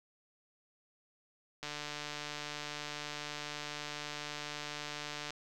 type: click train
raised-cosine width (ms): 0.2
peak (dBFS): -23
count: 545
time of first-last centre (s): 1.63-5.306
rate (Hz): 148
effects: none